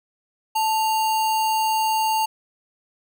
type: tone with sample-and-hold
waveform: sine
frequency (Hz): 880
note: A5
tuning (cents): 0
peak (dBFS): -18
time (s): 0.55-2.26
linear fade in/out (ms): 10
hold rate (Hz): 3675
effects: none